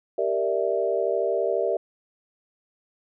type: chord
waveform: sine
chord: E half-diminished seventh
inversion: first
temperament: equal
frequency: 392 / 466.2 / 587.3 / 659.3 Hz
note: G4 / Bb4 / D5 / E5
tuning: 0 / 0 / 0 / 0 cents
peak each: -27 dBFS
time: 0.18-1.77 s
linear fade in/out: 5 ms
effects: none